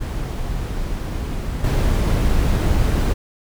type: noise with level steps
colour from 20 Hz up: brown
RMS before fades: -24 / -17 dBFS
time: 0-3.14 s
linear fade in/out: 20 ms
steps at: 1.64 s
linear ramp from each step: 2 ms
effects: none